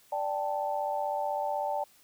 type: chord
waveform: sine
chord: D suspended fourth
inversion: none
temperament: equal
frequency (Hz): 587.3 / 784 / 880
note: D5 / G5 / A5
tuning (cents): 0 / 0 / 0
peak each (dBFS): -33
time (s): 0.12-1.84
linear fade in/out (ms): 5
effects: white hiss -61 dBFS RMS until 2.03 s